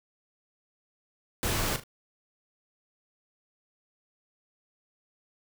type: noise with echo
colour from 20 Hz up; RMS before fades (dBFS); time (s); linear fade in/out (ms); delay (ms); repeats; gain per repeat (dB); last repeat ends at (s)
pink; -29; 1.43-1.76; 0; 38; 2; -11; 1.836
effects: none